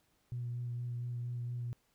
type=tone with vibrato; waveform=sine; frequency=121 Hz; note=B2; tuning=35 cents flat; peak=-35 dBFS; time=0.32-1.73 s; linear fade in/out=0 ms; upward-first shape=sine; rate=4.3 Hz; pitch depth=14 cents each way; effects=tanh soft clip ceiling -31 dBFS + pink hiss -74 dBFS RMS until 1.94 s